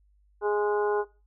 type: harmonic tone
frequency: 207.7 Hz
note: G#3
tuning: in tune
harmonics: 2 / 3 / 4 / 5 / 6 / 7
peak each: -24 / -40 / -31 / -35 / -45 / -37 dBFS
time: 0.41-1.05 s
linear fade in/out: 50 ms
effects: noise-tail reverb RT60 0.3 s tail -19 dB re dry + added 50 Hz sine -60 dBFS peak until 1.26 s